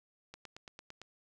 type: click train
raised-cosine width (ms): 0.2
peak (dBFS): -30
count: 7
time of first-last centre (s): 0.34-1.016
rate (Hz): 8.87
effects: none